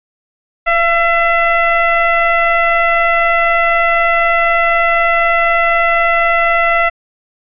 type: tone with frequency modulation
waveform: sine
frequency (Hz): 1348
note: E6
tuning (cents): +38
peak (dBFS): -9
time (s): 0.66-6.9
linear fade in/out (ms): 20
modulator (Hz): 668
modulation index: 1.5
effects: resampled to 8000 Hz